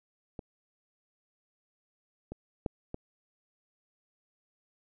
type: clicks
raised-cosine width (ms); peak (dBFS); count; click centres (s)
2; -26 / -26 / -17 / -23; 4; 0.392 / 2.32 / 2.662 / 2.944
effects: none